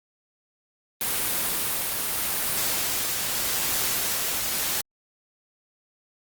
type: noise with tremolo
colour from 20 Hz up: white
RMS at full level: -25 dBFS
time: 1.01-4.81 s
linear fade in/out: 2 ms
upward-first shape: triangle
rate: 0.81 Hz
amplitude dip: 25%
effects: Opus 32 kbps